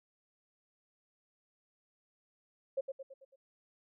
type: tone with echo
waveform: sine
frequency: 538 Hz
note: C5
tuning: 48 cents sharp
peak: -30 dBFS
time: 2.77-2.81 s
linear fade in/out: 10 ms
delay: 110 ms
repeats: 5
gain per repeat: -6 dB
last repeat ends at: 3.36 s
effects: none